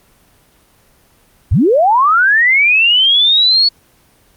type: linear sweep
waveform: sine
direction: up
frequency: 55 to 4435 Hz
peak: -7 dBFS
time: 1.51-3.69 s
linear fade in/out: 10 ms
effects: pink hiss -51 dBFS RMS until 4.36 s + Opus 24 kbps